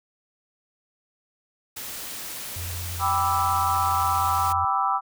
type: noise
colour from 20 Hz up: white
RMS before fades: -35 dBFS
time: 1.76-4.53 s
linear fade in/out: 10 ms
type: tone with vibrato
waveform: sine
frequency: 87.31 Hz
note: F2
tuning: in tune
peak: -31 dBFS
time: 2.56-4.65 s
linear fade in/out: 5 ms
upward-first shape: triangle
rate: 17 Hz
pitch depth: 79 cents each way
type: chord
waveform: sine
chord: E minor seventh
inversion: first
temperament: equal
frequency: 784 / 987.8 / 1174.7 / 1318.5 Hz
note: G5 / B5 / D6 / E6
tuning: 0 / 0 / 0 / 0 cents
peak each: -26 dBFS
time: 2.99-5.01 s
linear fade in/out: 50 ms
effects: none